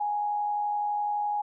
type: tone with amplitude modulation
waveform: sine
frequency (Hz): 830.6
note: G#5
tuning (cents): 0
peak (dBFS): -24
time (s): 0-1.42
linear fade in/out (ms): 10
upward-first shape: sine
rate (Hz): 91.8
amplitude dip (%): 35
effects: none